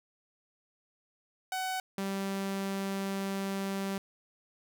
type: tone pair in turn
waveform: sawtooth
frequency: 750 / 195.35 Hz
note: F#5 / G3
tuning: +23 / -6 cents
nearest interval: octave + major seventh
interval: 2329 cents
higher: first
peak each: -28 dBFS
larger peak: neither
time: 1.52-1.8 / 1.98-3.98 s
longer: second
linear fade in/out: 2 ms
effects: none